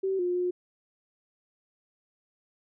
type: tone with pitch steps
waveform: sine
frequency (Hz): 383.9 / 356.1 / 358.7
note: G4 / F4 / F4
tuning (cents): -36 / +34 / +46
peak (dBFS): -25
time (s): 0.03-0.51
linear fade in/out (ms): 10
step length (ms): 160
effects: none

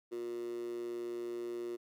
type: tone with high-pass filter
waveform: 15% pulse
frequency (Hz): 118.8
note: A#2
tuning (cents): +33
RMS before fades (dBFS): -40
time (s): 0.11-1.77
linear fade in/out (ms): 20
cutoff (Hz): 360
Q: 7.4
effects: none

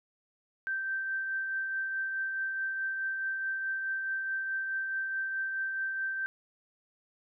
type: tone with tremolo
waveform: sine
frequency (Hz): 1560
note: G6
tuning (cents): -9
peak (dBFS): -29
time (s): 0.67-6.26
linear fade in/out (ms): 0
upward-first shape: triangle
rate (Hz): 4.7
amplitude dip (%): 35
effects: none

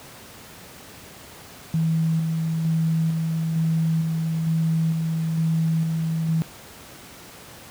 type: tone with tremolo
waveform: sine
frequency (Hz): 161.9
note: E3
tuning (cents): -31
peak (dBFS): -18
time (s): 1.74-6.42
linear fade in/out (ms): 0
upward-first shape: square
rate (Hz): 1.1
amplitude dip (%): 30
effects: pink hiss -43 dBFS RMS until 7.7 s + high-pass 80 Hz 12 dB/octave

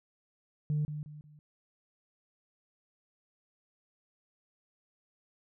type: tone with echo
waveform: sine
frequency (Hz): 150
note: D3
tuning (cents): +37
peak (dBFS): -26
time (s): 0.7-0.85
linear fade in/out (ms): 0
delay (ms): 180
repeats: 3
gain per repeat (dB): -9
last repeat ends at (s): 1.39
effects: tanh soft clip ceiling -24 dBFS

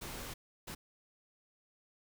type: noise bursts at uneven times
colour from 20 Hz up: pink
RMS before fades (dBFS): -44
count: 2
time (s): 0.01-0.34 / 0.67-0.75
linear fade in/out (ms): 10
effects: none

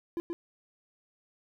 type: tone with echo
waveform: triangle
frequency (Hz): 340.1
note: F4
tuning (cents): -46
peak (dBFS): -28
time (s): 0.17-0.2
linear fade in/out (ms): 0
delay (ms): 130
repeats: 1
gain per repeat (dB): -2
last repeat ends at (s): 0.33
effects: 11-bit

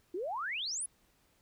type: exponential sweep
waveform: sine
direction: up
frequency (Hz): 329.6 to 10840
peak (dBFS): -34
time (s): 0.14-0.86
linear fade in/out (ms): 5
effects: pink hiss -70 dBFS RMS until 1.41 s

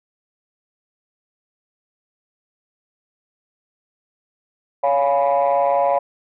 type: chord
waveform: sine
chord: C# dominant seventh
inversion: none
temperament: equal with one note detuned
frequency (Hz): 561.8 / 698.5 / 830.6 / 987.8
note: C#5 / E#5 / G#5 / B5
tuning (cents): +23 / 0 / 0 / 0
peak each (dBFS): -17 / -18 / -21 / -22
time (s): 4.83-5.99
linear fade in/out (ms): 10
effects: tanh soft clip ceiling -9 dBFS

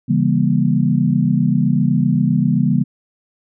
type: chord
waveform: sine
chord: C# diminished seventh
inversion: none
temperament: just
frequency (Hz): 138.59 / 166.31 / 199.57 / 239.5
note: C#3 / E3 / G3 / Bb3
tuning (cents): 0 / +16 / +31 / +47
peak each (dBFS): -18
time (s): 0.08-2.84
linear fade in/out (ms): 20
effects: none

